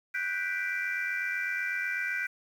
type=chord; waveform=sine; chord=G major seventh; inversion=third; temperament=equal; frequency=1480 / 1568 / 1975.5 / 2349 Hz; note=F#6 / G6 / B6 / D7; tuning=0 / 0 / 0 / 0 cents; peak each=-34 dBFS; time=0.14-2.27 s; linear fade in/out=10 ms; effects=tanh soft clip ceiling -22 dBFS + 9-bit